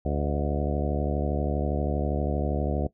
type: harmonic tone with a mistuned harmonic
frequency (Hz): 72.5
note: D2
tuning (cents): -22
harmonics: 1 / 2 / 3 / 4 / 5 / 6 / 7 / 8 / 9 / 10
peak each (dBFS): -28 / -31 / -33 / -34 / -35 / -36 / -36 / -37 / -38 / -38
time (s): 0.05-2.87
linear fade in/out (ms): 5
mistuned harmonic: 8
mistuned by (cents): +53
effects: noise-tail reverb RT60 0.1 s tail -18 dB re dry